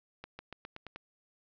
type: accelerating click train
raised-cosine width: 0.3 ms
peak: -27 dBFS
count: 7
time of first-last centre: 0.24-0.96 s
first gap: 150 ms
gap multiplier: 0.91
effects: low-pass 5000 Hz 12 dB/octave